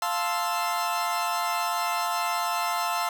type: chord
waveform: 40% pulse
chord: F major seventh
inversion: none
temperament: equal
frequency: 698.5 / 880 / 1046.5 / 1318.5 Hz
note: F5 / A5 / C6 / E6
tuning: 0 / 0 / 0 / 0 cents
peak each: -30 dBFS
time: 0.02-3.09 s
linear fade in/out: 2 ms
effects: none